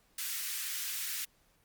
white high-pass noise, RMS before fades -37 dBFS, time 0.18-1.25 s, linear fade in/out 5 ms, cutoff 1500 Hz, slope 24 dB/octave, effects pink hiss -69 dBFS RMS until 1.64 s + Opus 48 kbps

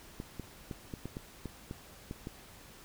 clicks, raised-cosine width 3 ms, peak -26 dBFS, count 10, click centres 0.201 / 0.397 / 0.712 / 0.938 / 1.056 / 1.169 / 1.457 / 1.711 / 2.111 / 2.271 s, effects pink hiss -54 dBFS RMS until 2.84 s

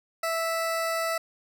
20% pulse tone, 658 Hz, E5, 3 cents flat, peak -21 dBFS, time 0.23-1.18 s, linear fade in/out 5 ms, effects none

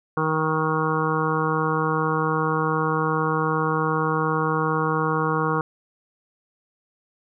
harmonic tone, 157.4 Hz, D#3, 20 cents sharp, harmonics 1 / 2 / 3 / 5 / 6 / 7 / 8 / 9, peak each -26 / -29 / -26 / -32 / -31 / -26 / -31 / -30 dBFS, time 0.17-5.61 s, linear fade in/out 2 ms, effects none

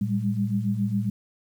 sine tone cluster, 113.4 / 195.9 / 203.2 Hz, A#2 / G3 / G#3, -47 / -1 / -38 cents, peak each -27 dBFS, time 0.01-1.1 s, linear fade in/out 5 ms, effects 9-bit

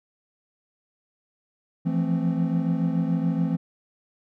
triangle chord, F major seventh, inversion third, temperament equal with one note detuned, 167.6 / 174.61 / 220 / 261.6 Hz, E3 / F3 / A3 / C4, +29 / 0 / 0 / 0 cents, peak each -22 / -27 / -28 / -26 dBFS, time 1.85-3.57 s, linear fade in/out 20 ms, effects none

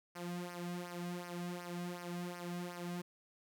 sawtooth tone with flanger, 175.7 Hz, F3, 11 cents sharp, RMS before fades -43 dBFS, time 0.15-3.02 s, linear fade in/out 10 ms, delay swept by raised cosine 0.26 to 2.26 ms, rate 2.7 Hz, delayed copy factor -0.75, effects none

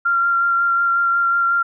sine tone with vibrato, 1381 Hz, F6, 20 cents flat, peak -14 dBFS, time 0.05-1.63 s, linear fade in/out 10 ms, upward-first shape sine, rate 5.5 Hz, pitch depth 13 cents each way, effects none

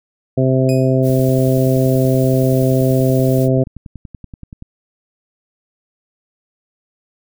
harmonic tone, 130.81 Hz, C3, in tune, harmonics 1 / 2 / 3 / 4 / 5, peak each -14 / -17 / -19 / -20 / -21 dBFS, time 0.37-3.64 s, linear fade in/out 10 ms
15% pulse tone with exponential decay, 2496 Hz, D#7, 5 cents sharp, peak -20 dBFS, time 0.69-1.05 s, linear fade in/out 0 ms, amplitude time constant 77 ms
blue noise, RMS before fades -34 dBFS, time 1.02-3.49 s, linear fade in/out 50 ms
click train, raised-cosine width 5 ms, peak -20 dBFS, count 38, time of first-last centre 1.1-4.624 s, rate 10.5 Hz
effects none

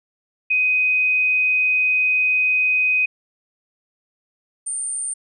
sine tone pair in turn, 2507 / 8934 Hz, D#7 / C#9, +12 / +12 cents, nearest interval octave + minor seventh, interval 2200 cents, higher second, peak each -15 / -23 dBFS, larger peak first, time 0.5-3.06 / 4.66-5.14 s, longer first, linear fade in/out 10 ms, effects none

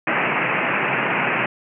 white band-pass noise, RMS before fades -21 dBFS, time 0.07-1.46 s, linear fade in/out 2 ms, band 120 to 2700 Hz, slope 96 dB/octave, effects none

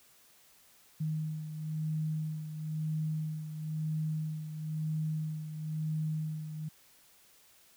sine beating tone pair, 155.56 / 156.56 Hz, D#3 / D#3, 0 / +11 cents, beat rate 1 Hz, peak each -33 / -40 dBFS, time 1-6.69 s, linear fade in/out 10 ms, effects white hiss -62 dBFS RMS until 7.76 s

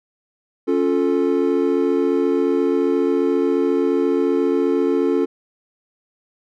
triangle chord, Db augmented, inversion none, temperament equal with one note detuned, 277.2 / 351.7 / 440 Hz, Db4 / F4 / A4, 0 / +12 / 0 cents, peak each -18 dBFS, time 0.67-5.26 s, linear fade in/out 20 ms, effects none

